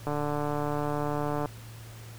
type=click train; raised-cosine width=1 ms; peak=-17 dBFS; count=205; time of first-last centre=0.07-1.458 s; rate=147 Hz; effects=added 113 Hz sine -43 dBFS peak until 2.18 s + pink hiss -50 dBFS RMS until 2.18 s